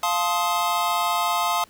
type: chord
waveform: square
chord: F dominant seventh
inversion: none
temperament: just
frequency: 698.5 / 873.1 / 1047.7 / 1257.2 Hz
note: F5 / A5 / C6 / Eb6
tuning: 0 / -14 / +2 / +18 cents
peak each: -27 dBFS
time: 0.03-1.64 s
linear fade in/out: 2 ms
effects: pink hiss -54 dBFS RMS until 1.69 s